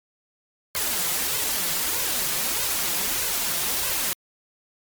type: noise with flanger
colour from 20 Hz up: white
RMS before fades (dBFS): -25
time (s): 0.75-4.13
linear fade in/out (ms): 0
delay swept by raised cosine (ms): 1.9 to 5.9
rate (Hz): 1.6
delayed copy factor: +0.65
effects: MP3 96 kbps